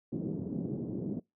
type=band-pass noise; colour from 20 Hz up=pink; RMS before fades=-36 dBFS; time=0.12-1.2 s; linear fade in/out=5 ms; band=140 to 370 Hz; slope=24 dB/octave; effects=noise-tail reverb RT60 0.2 s tail -24 dB re dry